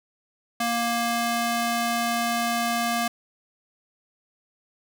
square tone with high-pass filter, 234.7 Hz, A#3, 12 cents sharp, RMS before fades -25 dBFS, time 0.6-3.08 s, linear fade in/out 5 ms, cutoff 490 Hz, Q 0.75, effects none

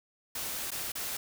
white noise with dropouts, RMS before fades -36 dBFS, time 0.35-1.17 s, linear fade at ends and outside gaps 5 ms, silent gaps 0.706-0.716 / 0.92-0.953 s, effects none

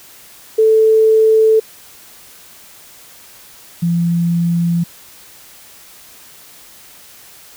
sine tone pair in turn, 440 / 170.63 Hz, A4 / F3, 0 / -40 cents, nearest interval octave + major third, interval 1640 cents, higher first, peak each -7 / -12 dBFS, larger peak first, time 0.58-1.6 / 3.82-4.84 s, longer neither, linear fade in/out 10 ms, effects white hiss -41 dBFS RMS until 7.56 s

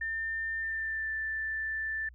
sine tone with pitch glide, 1800 to 1766 Hz, A6 to A6, +39 to +6 cents, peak -31 dBFS, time 0.01-2.09 s, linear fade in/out 5 ms, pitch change -33 cents, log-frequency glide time 0.57-1.11 s, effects added 60 Hz sine -50 dBFS peak until 2.14 s

